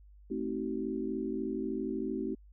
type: chord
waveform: sine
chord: A diminished seventh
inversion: none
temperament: just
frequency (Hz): 220 / 264 / 316.8 / 380.2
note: A3 / C4 / Eb4 / Gb4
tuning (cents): 0 / +16 / +31 / +47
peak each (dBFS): -38 / -37 / -38 / -37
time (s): 0.3-2.35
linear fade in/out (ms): 10
effects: added 50 Hz sine -53 dBFS peak until 2.52 s